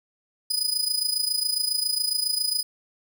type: tone with amplitude modulation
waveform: sawtooth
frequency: 4978 Hz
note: D#8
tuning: in tune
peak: -17 dBFS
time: 0.5-2.63 s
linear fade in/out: 10 ms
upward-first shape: sine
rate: 27.3 Hz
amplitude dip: 75%
effects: none